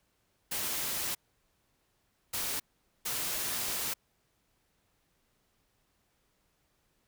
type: noise bursts at uneven times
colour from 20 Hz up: white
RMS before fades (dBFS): -34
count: 3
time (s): 0.51-1.15 / 2.33-2.6 / 3.05-3.94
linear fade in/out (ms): 10
effects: pink hiss -74 dBFS RMS until 7.07 s